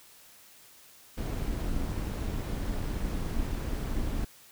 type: noise with amplitude modulation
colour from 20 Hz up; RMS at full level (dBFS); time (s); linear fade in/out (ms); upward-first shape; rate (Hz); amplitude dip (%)
brown; -29; 1.17-4.25; 10; sine; 251; 55
effects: white hiss -55 dBFS RMS until 4.51 s